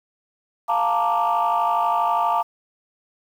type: chord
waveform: sine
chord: Bb major seventh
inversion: second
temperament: equal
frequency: 698.5 / 880 / 932.3 / 1174.7 Hz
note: F5 / A5 / Bb5 / D6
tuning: 0 / 0 / 0 / 0 cents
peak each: -22 dBFS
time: 0.68-2.43 s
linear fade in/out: 20 ms
effects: tanh soft clip ceiling -12 dBFS + 8-bit